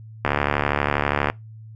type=click train; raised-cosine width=0.5 ms; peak=-4 dBFS; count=77; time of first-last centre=0.25-1.3 s; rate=72.4 Hz; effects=noise-tail reverb RT60 0.2 s tail -23 dB re dry + added 110 Hz sine -38 dBFS peak until 1.75 s